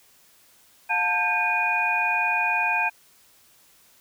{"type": "tone cluster", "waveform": "sine", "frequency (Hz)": [715, 889, 1592, 2461], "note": ["F5", "A5", "G6", "D#7"], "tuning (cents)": [41, 18, 26, -20], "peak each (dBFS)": [-30, -26, -28, -23], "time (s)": [0.89, 2.9], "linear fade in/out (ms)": 20, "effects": ["white hiss -57 dBFS RMS until 4 s"]}